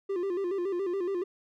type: tone with vibrato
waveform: triangle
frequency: 372 Hz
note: F#4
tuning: 9 cents sharp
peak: -26 dBFS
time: 0.09-1.24 s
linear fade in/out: 10 ms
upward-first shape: square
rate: 7.1 Hz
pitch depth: 99 cents each way
effects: none